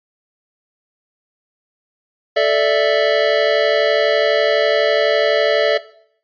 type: chord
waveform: square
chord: A suspended fourth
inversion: none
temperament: equal with one note detuned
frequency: 438.7 / 587.3 / 659.3 Hz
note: A4 / D5 / E5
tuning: -5 / 0 / 0 cents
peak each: -19 / -16 / -17 dBFS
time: 2.36-5.78 s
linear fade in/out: 10 ms
effects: noise-tail reverb RT60 0.6 s tail -17 dB re dry + resampled to 11025 Hz